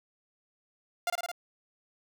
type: tone with echo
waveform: sawtooth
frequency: 698.5 Hz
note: F5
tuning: in tune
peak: -23 dBFS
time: 1.07-1.1 s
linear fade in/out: 2 ms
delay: 54 ms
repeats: 4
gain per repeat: -2 dB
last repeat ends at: 1.316 s
effects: none